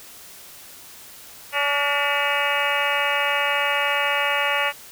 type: harmonic tone with a mistuned harmonic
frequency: 285.6 Hz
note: D4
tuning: 48 cents flat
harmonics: 2 / 3 / 4 / 5 / 6 / 7 / 8 / 9 / 10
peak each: -28 / -28 / -28 / -28 / -28 / -28 / -28 / -28 / -28 dBFS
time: 1.52-4.73 s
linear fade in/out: 50 ms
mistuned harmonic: 6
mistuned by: +76 cents
effects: white hiss -43 dBFS RMS until 4.91 s